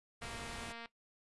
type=noise; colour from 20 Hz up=pink; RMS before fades=-47 dBFS; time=0.21-0.73 s; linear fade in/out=20 ms
type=click train; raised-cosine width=0.3 ms; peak=-32 dBFS; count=149; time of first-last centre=0.22-0.858 s; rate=232 Hz
effects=noise-tail reverb RT60 0.1 s tail -17 dB re dry + resampled to 24000 Hz